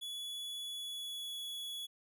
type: tone with pitch glide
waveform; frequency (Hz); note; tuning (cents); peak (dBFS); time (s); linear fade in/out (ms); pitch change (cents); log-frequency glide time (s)
45% pulse; 3405 to 3383; G#7 to G#7; +42 to +31; -40; 0.01-1.87; 20; -11; 0.6-1.39
effects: none